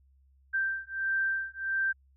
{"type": "beating tone pair", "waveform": "sine", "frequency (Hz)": [1568, 1569.5], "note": ["G6", "G6"], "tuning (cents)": [0, 2], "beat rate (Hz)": 1.5, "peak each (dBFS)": -31, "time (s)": [0.53, 1.93], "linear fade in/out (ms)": 20, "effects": ["added 67 Hz sine -60 dBFS peak until 2.16 s"]}